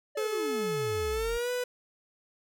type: exponential sweep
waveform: triangle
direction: down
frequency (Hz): 604 to 36.27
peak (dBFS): -33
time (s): 0.15-1.38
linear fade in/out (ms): 10
type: tone with pitch glide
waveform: 45% pulse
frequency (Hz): 430.7 to 494.7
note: A4 to B4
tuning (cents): -37 to +3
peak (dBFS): -29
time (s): 0.17-1.64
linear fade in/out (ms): 5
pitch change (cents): +240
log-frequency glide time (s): 1.11-1.5
effects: none